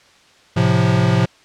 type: chord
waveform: square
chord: F major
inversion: first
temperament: equal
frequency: 110 / 130.81 / 174.61 Hz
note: A2 / C3 / F3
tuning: 0 / 0 / 0 cents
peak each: -18 dBFS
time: 0.56-1.26 s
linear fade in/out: 10 ms
effects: white hiss -50 dBFS RMS until 1.44 s + low-pass 5000 Hz 12 dB/octave